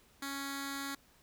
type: tone with notch filter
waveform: 10% pulse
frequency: 277.2 Hz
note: C#4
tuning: in tune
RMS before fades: -40 dBFS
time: 0.22-0.95 s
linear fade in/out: 5 ms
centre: 620 Hz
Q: 0.57
effects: pink hiss -65 dBFS RMS until 1.22 s

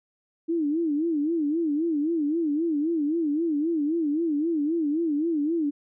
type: tone with vibrato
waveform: sine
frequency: 312.6 Hz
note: D#4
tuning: 8 cents sharp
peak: -22 dBFS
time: 0.48-5.71 s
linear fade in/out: 20 ms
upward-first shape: sine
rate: 3.8 Hz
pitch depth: 150 cents each way
effects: none

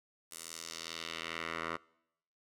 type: tone with band-pass filter sweep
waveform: 10% pulse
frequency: 82.41 Hz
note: E2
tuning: in tune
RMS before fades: -42 dBFS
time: 0.31-1.77 s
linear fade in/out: 10 ms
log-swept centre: 9800 to 1300 Hz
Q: 1.3
effects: noise-tail reverb RT60 0.8 s tail -24 dB re dry

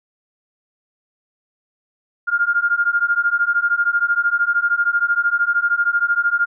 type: beating tone pair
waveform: sine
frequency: 1403 / 1416 Hz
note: F6 / F6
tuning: +8 / +23 cents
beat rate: 13 Hz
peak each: -18 / -18 dBFS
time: 2.27-6.46 s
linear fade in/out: 20 ms
effects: none

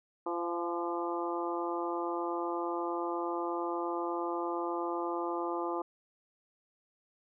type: harmonic tone with a mistuned harmonic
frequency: 171.6 Hz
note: F3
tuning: 30 cents flat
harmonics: 2 / 3 / 4 / 5 / 6 / 7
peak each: -35 / -40 / -41 / -39 / -40 / -41 dBFS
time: 0.26-5.82 s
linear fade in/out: 5 ms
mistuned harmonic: 4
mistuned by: +21 cents
effects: none

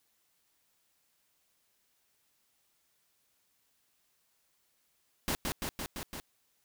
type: noise with echo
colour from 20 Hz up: pink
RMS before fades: -32 dBFS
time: 5.28-5.35 s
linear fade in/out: 0 ms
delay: 170 ms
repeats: 5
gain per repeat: -2 dB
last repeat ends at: 6.2 s
effects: white hiss -74 dBFS RMS until 6.64 s

